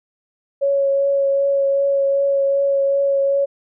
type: tone with vibrato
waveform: sine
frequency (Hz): 554.4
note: C#5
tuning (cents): 0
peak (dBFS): -14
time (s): 0.61-3.46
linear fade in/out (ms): 20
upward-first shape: triangle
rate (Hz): 2.6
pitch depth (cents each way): 14
effects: none